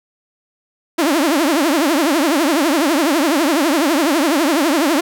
sawtooth tone with vibrato, 305.1 Hz, D#4, 34 cents flat, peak -9 dBFS, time 0.98-5.01 s, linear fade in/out 10 ms, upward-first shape triangle, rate 12 Hz, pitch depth 270 cents each way, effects none

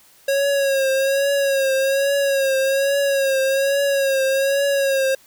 square tone with vibrato, 547 Hz, C#5, 23 cents flat, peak -17 dBFS, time 0.28-5.15 s, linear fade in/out 5 ms, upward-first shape triangle, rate 1.2 Hz, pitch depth 53 cents each way, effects white hiss -52 dBFS RMS until 5.26 s

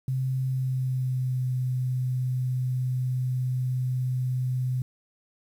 sine tone with pitch glide, 130.81 to 127.38 Hz, C3 to C3, 0 to -46 cents, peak -24 dBFS, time 0.08-4.82 s, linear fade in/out 2 ms, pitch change -46 cents, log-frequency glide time 0.44-1.47 s, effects 9-bit

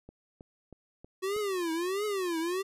click train, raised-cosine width 2 ms, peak -34 dBFS, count 5, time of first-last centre 0.09-1.364 s, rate 3.14 Hz
square tone with vibrato, 370 Hz, F#4, in tune, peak -30 dBFS, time 1.22-2.63 s, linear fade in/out 20 ms, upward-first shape triangle, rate 1.5 Hz, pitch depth 260 cents each way
effects resampled to 32000 Hz

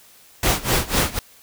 pink noise with tremolo, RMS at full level -17 dBFS, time 0.43-1.19 s, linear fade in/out 2 ms, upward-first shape sine, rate 4 Hz, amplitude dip 90%, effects white hiss -50 dBFS RMS until 1.42 s

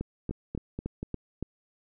two click trains, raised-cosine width 3 ms, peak -19 / -21 dBFS, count 6 / 4, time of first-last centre 0.01-1.426 / 0.31-1.029 s, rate 3.53 / 4.17 Hz, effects none

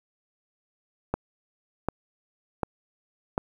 click train, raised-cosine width 1 ms, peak -11 dBFS, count 4, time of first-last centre 1.14-3.379 s, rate 1.34 Hz, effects 8-bit

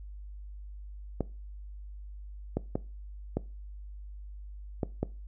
clicks, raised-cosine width 2 ms, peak -15 dBFS, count 6, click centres 1.207 / 2.57 / 2.755 / 3.37 / 4.832 / 5.03 s, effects noise-tail reverb RT60 0.3 s tail -20 dB re dry + added 50 Hz sine -41 dBFS peak until 5.27 s

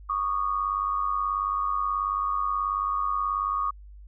sine tone pair together, 1120 / 1218.5 Hz, C#6 / D#6, +18 / -37 cents, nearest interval minor second, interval 145 cents, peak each -27 dBFS, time 0.09-3.71 s, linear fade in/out 10 ms, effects added 50 Hz sine -43 dBFS peak until 4.07 s

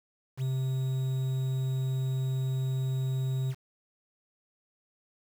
triangle tone with quantisation, 131.2 Hz, C3, 5 cents sharp, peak -25 dBFS, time 0.37-3.55 s, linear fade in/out 50 ms, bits 8, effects none

